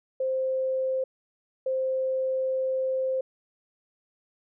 sine tone bursts at uneven times, 523.3 Hz, C5, in tune, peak -24 dBFS, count 2, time 0.2-1.04 / 1.66-3.21 s, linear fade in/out 5 ms, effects none

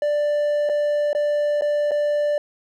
triangle tone with dropouts, 589 Hz, D5, 5 cents sharp, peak -16 dBFS, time 0.02-2.38 s, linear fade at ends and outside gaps 2 ms, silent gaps 0.691-0.696 / 1.131-1.149 / 1.611-1.62 / 1.91-1.916 s, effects none

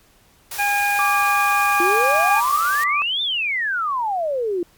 white band-stop noise, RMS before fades -30 dBFS, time 0.51-2.84 s, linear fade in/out 5 ms, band 110 to 440 Hz, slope 24 dB/octave
harmonic tone, 814 Hz, G#5, 35 cents flat, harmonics 1 / 2 / 3, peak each -20 / -22 / -22 dBFS, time 0.58-2.41 s, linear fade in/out 20 ms
sine tone, 1169 Hz, D6, 8 cents flat, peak -19 dBFS, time 0.99-3.02 s, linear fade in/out 0 ms
sine exponential two-way sweep, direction up then down, 335.2 to 3635 to 335.2 Hz, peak -19 dBFS, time 1.8-4.63 s, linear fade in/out 2 ms, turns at 3.22 s
effects pink hiss -55 dBFS RMS until 4.77 s + MP3 96 kbps

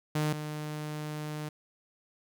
sawtooth tone pair in turn, 152.1 / 151.57 Hz, D#3 / D#3, -39 / -45 cents, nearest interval unison, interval 6 cents, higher first, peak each -23 / -31 dBFS, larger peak first, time 0.15-0.33 / 0.33-1.49 s, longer second, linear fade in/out 5 ms, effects none

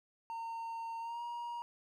triangle tone with pitch glide, 915 to 948.9 Hz, A#5 to A#5, -32 to +31 cents, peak -37 dBFS, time 0.3-1.62 s, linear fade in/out 0 ms, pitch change +63 cents, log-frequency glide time 1-1.22 s, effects none

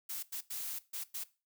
blue noise bursts at uneven times, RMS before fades -40 dBFS, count 5, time 0.09-0.23 / 0.32-0.41 / 0.5-0.79 / 0.93-1.04 / 1.14-1.24 s, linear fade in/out 10 ms, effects noise-tail reverb RT60 0.3 s tail -18 dB re dry

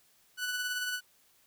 sawtooth tone with tremolo, 1485 Hz, F#6, 6 cents sharp, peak -27 dBFS, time 0.37-1.01 s, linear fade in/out 50 ms, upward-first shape sine, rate 18 Hz, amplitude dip 35%, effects white hiss -66 dBFS RMS until 1.46 s

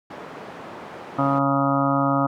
white band-pass noise, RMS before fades -38 dBFS, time 0.1-1.39 s, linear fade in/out 5 ms, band 160 to 970 Hz, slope 12 dB/octave
harmonic tone, 138.59 Hz, C#3, in tune, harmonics 1 / 2 / 4 / 5 / 6 / 7 / 8 / 9 / 10, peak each -26 / -22 / -27 / -27 / -30 / -29 / -33 / -24 / -36 dBFS, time 1.18-2.27 s, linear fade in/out 10 ms
effects none

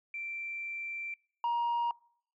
sine tone pair in turn, 2349 / 945.2 Hz, D7 / A#5, 0 / +24 cents, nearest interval octave + major third, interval 1576 cents, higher first, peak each -36 / -25 dBFS, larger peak second, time 0.14-1.14 / 1.44-1.91 s, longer first, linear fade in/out 2 ms, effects noise-tail reverb RT60 0.6 s tail -26 dB re dry + tanh soft clip ceiling -27 dBFS

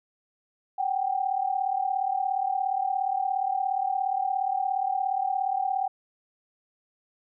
sine tone pair together, 752.9 / 790 Hz, F#5 / G5, +30 / +13 cents, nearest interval minor second, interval 83 cents, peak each -27 dBFS, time 0.78-5.88 s, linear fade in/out 10 ms, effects none

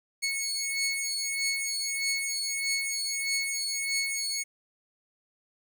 15% pulse beating tone pair, 2200 / 2201.6 Hz, C#7 / C#7, -14 / -12 cents, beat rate 1.6 Hz, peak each -25 dBFS, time 0.22-4.44 s, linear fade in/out 20 ms, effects 10-bit

